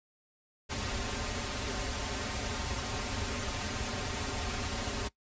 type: noise with comb filter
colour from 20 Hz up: pink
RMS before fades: -35 dBFS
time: 0.69-5.09 s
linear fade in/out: 20 ms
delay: 6.1 ms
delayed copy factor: -0.95
effects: noise-tail reverb RT60 0.1 s tail -20 dB re dry + resampled to 16000 Hz